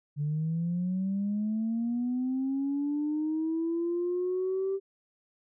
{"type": "linear sweep", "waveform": "sine", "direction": "up", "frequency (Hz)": [143.8, 392], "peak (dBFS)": -26, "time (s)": [0.16, 4.8], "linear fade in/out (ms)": 50, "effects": ["tanh soft clip ceiling -23 dBFS"]}